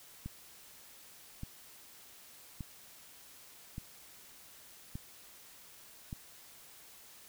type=click train; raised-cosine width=5 ms; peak=-28 dBFS; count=6; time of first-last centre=0.26-6.129 s; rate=0.852 Hz; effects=white hiss -56 dBFS RMS until 7.28 s